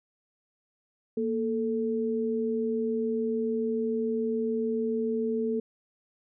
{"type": "tone pair together", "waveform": "sine", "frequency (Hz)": [233.1, 440], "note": ["A#3", "A4"], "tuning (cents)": [0, 0], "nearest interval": "major seventh", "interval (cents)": 1100, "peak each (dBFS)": [-29, -28], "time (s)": [1.17, 5.6], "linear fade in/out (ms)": 5, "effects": []}